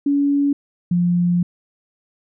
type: tone pair in turn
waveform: sine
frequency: 283.6 / 175.41 Hz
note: C#4 / F3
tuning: +40 / +8 cents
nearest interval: minor sixth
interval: 832 cents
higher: first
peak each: -14 / -14 dBFS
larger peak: neither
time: 0.06-0.53 / 0.91-1.43 s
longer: second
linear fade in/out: 5 ms
effects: none